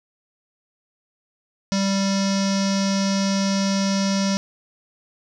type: tone with low-pass filter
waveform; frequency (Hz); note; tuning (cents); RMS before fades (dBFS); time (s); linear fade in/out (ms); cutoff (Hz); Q
square; 195.7; G3; -3; -21; 1.72-4.37; 0; 5500; 5.4
effects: none